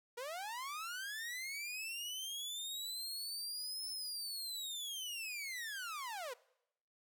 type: linear two-way sweep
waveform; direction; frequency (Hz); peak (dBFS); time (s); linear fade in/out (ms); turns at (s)
sawtooth; up then down; 460 to 5274 to 460; -38; 0.17-6.34; 10; 3.89
effects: noise-tail reverb RT60 0.8 s tail -21 dB re dry